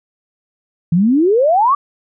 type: exponential sweep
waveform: sine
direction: up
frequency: 159.2 to 1184 Hz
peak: -9 dBFS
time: 0.92-1.75 s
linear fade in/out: 5 ms
effects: none